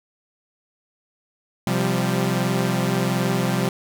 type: chord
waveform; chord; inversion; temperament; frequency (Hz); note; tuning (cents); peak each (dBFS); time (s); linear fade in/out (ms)
sawtooth; C suspended fourth; none; equal with one note detuned; 129.76 / 174.61 / 196; C3 / F3 / G3; -14 / 0 / 0; -20; 1.67-3.69; 2
effects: none